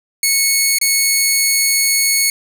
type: tone with dropouts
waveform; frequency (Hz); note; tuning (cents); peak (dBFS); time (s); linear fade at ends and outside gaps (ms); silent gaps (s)
10% pulse; 2203; C#7; -11; -3; 0.23-2.3; 2; 0.786-0.813
effects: none